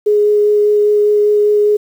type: tone with vibrato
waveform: sine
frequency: 417.2 Hz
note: G#4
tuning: 8 cents sharp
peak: -8 dBFS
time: 0.06-1.77 s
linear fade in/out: 10 ms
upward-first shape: sine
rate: 5 Hz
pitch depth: 8 cents each way
effects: 7-bit